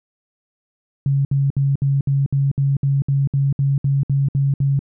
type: tone bursts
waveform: sine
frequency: 138.5 Hz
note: C#3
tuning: 1 cent flat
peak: -14 dBFS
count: 15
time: 1.06-4.792 s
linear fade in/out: 2 ms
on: 190 ms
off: 63 ms
effects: none